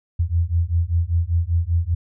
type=beating tone pair; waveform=sine; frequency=82.41 / 87.51 Hz; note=E2 / F2; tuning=0 / +4 cents; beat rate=5.1 Hz; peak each=-20 dBFS; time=0.19-1.95 s; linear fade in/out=10 ms; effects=none